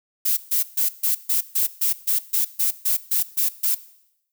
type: noise bursts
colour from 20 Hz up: violet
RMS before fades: -20 dBFS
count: 14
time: 0.25-3.75 s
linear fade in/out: 10 ms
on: 120 ms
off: 140 ms
effects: noise-tail reverb RT60 0.8 s tail -18 dB re dry

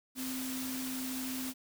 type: tone in noise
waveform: sine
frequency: 259 Hz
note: C4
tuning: 17 cents flat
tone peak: -37 dBFS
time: 0.15-1.54 s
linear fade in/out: 50 ms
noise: white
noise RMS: -41 dBFS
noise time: 0.15-1.54 s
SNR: +1 dB
effects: none

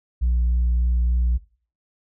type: tone with vibrato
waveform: sine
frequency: 60.1 Hz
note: B1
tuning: 46 cents flat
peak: -15 dBFS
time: 0.21-1.38 s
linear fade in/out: 20 ms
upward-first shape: triangle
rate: 3.4 Hz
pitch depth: 15 cents each way
effects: noise-tail reverb RT60 0.4 s tail -19 dB re dry + tanh soft clip ceiling -15 dBFS

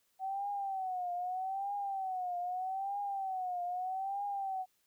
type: tone with vibrato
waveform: sine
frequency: 757 Hz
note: F#5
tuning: 39 cents sharp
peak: -34 dBFS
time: 0.19-4.66 s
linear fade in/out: 50 ms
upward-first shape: triangle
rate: 0.8 Hz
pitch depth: 130 cents each way
effects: white hiss -75 dBFS RMS until 4.86 s

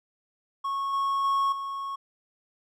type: tone with level steps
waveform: triangle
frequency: 1100 Hz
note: C#6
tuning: 14 cents flat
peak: -25 / -22 / -20 / -29 dBFS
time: 0.64-1.96 s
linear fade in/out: 10 ms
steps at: 0.93 / 1.24 / 1.52 s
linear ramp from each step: 5 ms
effects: none

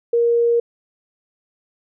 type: tone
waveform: sine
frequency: 470 Hz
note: A#4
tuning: 14 cents sharp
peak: -13 dBFS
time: 0.13-0.6 s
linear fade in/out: 5 ms
effects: none

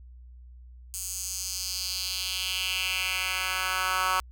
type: tone with high-pass filter sweep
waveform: 10% pulse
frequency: 186.2 Hz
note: F#3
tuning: 11 cents sharp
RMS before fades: -30 dBFS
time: 0.94-4.2 s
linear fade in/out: 0 ms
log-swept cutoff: 7800 to 1200 Hz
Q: 2.5
effects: added 61 Hz sine -45 dBFS peak until 4.31 s

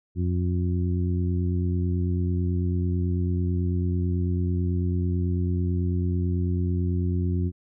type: harmonic tone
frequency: 89.1 Hz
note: F2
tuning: 35 cents sharp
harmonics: 1 / 2 / 3 / 4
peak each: -23 / -29 / -33 / -35 dBFS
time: 0.15-7.52 s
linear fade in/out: 50 ms
effects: none

